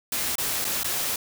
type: noise with dropouts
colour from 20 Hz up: white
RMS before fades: -27 dBFS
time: 0.12-1.16 s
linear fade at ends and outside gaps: 2 ms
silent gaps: 0.355-0.382 / 0.644-0.65 / 0.833-0.844 s
effects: none